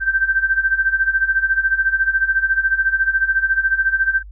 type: tone with tremolo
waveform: sine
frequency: 1562 Hz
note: G6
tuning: 7 cents flat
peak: -11 dBFS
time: 0-4.23 s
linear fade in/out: 50 ms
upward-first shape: sine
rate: 14 Hz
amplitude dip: 80%
effects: added 50 Hz sine -34 dBFS peak until 4.31 s